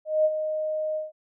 sine tone with ADSR envelope, 620 Hz, D#5, 6 cents flat, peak -16 dBFS, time 0.05-1.12 s, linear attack 200 ms, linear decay 43 ms, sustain -9 dB, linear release 160 ms, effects none

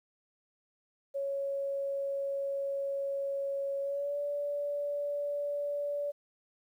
sine tone with pitch glide, 554.4 to 577.3 Hz, C#5 to D5, 0 to -30 cents, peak -31 dBFS, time 1.14-6.12 s, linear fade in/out 20 ms, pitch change +70 cents, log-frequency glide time 3.81-4.18 s, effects 11-bit

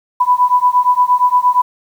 sine beating tone pair, 987.8 / 996.4 Hz, B5 / B5, 0 / +15 cents, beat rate 8.6 Hz, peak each -12 dBFS, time 0.2-1.62 s, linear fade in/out 10 ms, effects 7-bit

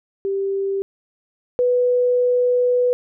sine tone pair in turn, 392 / 493.9 Hz, G4 / B4, 0 / 0 cents, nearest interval major third, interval 400 cents, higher second, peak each -19 / -14 dBFS, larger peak second, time 0.25-0.82 / 1.59-2.93 s, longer second, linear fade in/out 0 ms, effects none

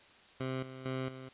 15% pulse tone with tremolo, 130.81 Hz, C3, in tune, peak -28 dBFS, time 0.4-1.29 s, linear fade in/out 5 ms, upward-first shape square, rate 2.2 Hz, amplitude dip 70%, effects white hiss -59 dBFS RMS until 1.33 s + resampled to 8000 Hz

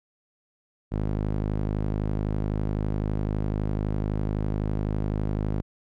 sawtooth tone with band-pass filter, 51.91 Hz, G#1, in tune, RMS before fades -27 dBFS, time 0.91-5.62 s, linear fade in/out 20 ms, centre 190 Hz, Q 0.54, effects none

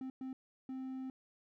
triangle tone bursts at uneven times, 261.6 Hz, C4, in tune, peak -38 dBFS, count 3, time 0.01-0.1 / 0.21-0.33 / 0.69-1.1 s, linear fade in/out 2 ms, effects none

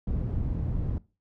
white low-pass noise, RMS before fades -29 dBFS, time 0.07-0.98 s, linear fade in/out 2 ms, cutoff 110 Hz, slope 12 dB/octave, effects noise-tail reverb RT60 0.3 s tail -20 dB re dry

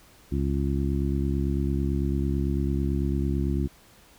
harmonic tone, 69 Hz, C#2, 7 cents flat, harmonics 1 / 2 / 3 / 4 / 5, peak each -26 / -29 / -31 / -32 / -33 dBFS, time 0.31-3.68 s, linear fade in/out 20 ms, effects pink hiss -55 dBFS RMS until 4.18 s

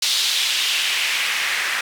white noise with band-pass filter sweep, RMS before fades -21 dBFS, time 0.02-1.81 s, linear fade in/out 5 ms, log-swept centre 4000 to 1800 Hz, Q 2, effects none

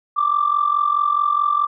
sine tone with amplitude modulation, 1174.7 Hz, D6, in tune, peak -11 dBFS, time 0.16-1.67 s, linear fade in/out 20 ms, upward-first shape sine, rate 44.7 Hz, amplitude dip 80%, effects tanh soft clip ceiling -8 dBFS

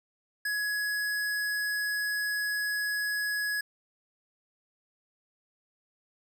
square tone, 1679 Hz, G#6, 18 cents sharp, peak -29 dBFS, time 0.45-3.61 s, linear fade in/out 5 ms, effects none

